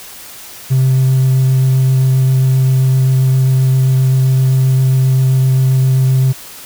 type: tone with vibrato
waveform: triangle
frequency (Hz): 131.2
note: C3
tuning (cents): +5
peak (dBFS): -5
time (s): 0.7-6.33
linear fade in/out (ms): 20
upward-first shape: sine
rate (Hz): 7.6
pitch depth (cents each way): 9
effects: tanh soft clip ceiling -3 dBFS + white hiss -33 dBFS RMS until 6.65 s